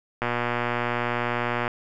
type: click train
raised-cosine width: 0.5 ms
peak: -10 dBFS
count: 176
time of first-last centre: 0.22-1.678 s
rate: 120 Hz
effects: none